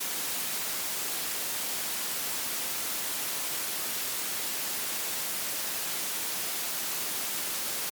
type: noise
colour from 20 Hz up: white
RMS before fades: -32 dBFS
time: 0-7.9 s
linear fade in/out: 10 ms
effects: high-pass 150 Hz 12 dB/octave + MP3 96 kbps

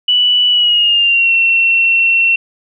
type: tone with pitch glide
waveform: sine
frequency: 2960 to 2714 Hz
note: F#7 to E7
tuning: 0 to +50 cents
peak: -8 dBFS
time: 0.08-2.36 s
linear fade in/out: 5 ms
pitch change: -150 cents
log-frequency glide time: 0.49-1.33 s
effects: none

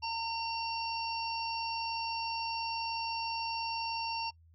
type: harmonic tone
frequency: 913 Hz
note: A#5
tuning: 36 cents flat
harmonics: 1 / 3 / 5 / 6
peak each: -35 / -40 / -42 / -43 dBFS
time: 0.02-4.31 s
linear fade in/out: 20 ms
effects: noise-tail reverb RT60 0.1 s tail -23 dB re dry + added 82 Hz sine -58 dBFS peak until 4.54 s

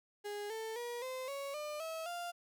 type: tone with pitch steps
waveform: 35% pulse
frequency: 412.1 / 444.2 / 478.9 / 516.2 / 556.5 / 599.9 / 646.7 / 697.1 Hz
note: G#4 / A4 / A#4 / C5 / C#5 / D5 / E5 / F5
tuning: -13 / +16 / +47 / -23 / +7 / +37 / -33 / -3 cents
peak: -38 dBFS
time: 0.24-2.32 s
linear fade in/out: 20 ms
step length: 260 ms
effects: none

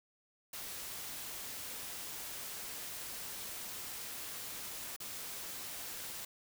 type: noise with dropouts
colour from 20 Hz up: white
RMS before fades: -44 dBFS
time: 0.53-6.25 s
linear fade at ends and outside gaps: 5 ms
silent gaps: 4.964-5.001 s
effects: none

